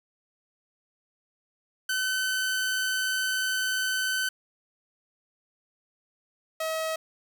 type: tone pair in turn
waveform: sawtooth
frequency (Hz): 1521 / 639.5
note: F#6 / D#5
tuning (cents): +47 / +47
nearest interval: octave + minor third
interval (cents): 1500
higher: first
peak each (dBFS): -22 / -24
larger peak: first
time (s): 1.89-4.29 / 6.6-6.96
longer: first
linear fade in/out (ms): 5
effects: none